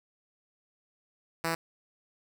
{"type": "tone", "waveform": "5% pulse", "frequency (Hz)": 164.81, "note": "E3", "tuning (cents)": 0, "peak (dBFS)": -17, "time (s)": [1.44, 1.55], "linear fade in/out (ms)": 2, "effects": []}